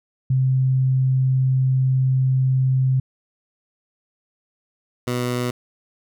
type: tone pair in turn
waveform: sine / 15% pulse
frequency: 130.81 / 123.13 Hz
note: C3 / B2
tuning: 0 / -5 cents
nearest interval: minor second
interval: 105 cents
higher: first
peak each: -15 dBFS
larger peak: neither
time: 0.3-3 / 5.07-5.51 s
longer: first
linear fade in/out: 5 ms
effects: none